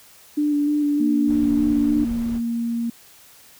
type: tone with vibrato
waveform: sine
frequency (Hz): 293.7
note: D4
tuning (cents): 0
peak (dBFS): -17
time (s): 0.37-2.05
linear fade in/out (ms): 10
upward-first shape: square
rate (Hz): 3.3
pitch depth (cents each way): 16
type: tone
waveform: sine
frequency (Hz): 233.1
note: A#3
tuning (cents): 0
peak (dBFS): -21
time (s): 1-2.9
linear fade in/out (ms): 5
type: noise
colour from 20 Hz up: brown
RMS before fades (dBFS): -34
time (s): 1.26-2.41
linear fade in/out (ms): 50
effects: white hiss -49 dBFS RMS until 3.59 s